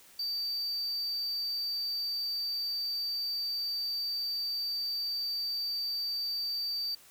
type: tone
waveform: triangle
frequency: 4629 Hz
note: D8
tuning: 26 cents flat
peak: -30 dBFS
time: 0.19-6.95 s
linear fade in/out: 5 ms
effects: white hiss -57 dBFS RMS until 7.1 s